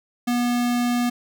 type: tone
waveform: square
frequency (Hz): 242.4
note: B3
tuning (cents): -32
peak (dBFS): -20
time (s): 0.27-1.1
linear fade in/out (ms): 10
effects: none